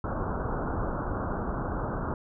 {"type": "low-pass noise", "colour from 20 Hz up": "pink", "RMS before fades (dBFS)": -31, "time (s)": [0.04, 2.14], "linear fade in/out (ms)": 2, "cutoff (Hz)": 1500, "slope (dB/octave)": 96, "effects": []}